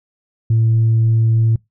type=tone; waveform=sine; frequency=112.9 Hz; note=A2; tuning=45 cents sharp; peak=-9 dBFS; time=0.5-1.56 s; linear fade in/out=5 ms; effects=noise-tail reverb RT60 0.2 s tail -26 dB re dry + tanh soft clip ceiling -8 dBFS